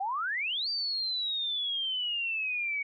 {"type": "exponential two-way sweep", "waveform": "sine", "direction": "up then down", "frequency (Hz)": [740, 4699, 2236], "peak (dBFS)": -29, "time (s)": [0, 2.83], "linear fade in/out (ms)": 10, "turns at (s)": 0.69, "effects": []}